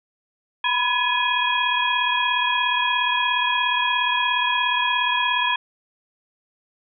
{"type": "tone cluster", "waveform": "sine", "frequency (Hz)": [972, 1009, 1694, 2485, 3292], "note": ["B5", "B5", "G#6", "D#7", "G#7"], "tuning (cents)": [-28, 37, 34, -3, -16], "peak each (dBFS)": -25, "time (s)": [0.64, 5.56], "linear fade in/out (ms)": 5, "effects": []}